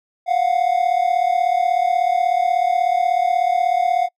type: tone pair together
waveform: triangle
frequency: 698.5 / 734.9 Hz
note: F5 / F#5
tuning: 0 / -12 cents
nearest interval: minor second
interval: 88 cents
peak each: -16 dBFS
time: 0.26-4.09 s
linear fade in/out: 50 ms
effects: noise-tail reverb RT60 0.1 s tail -24 dB re dry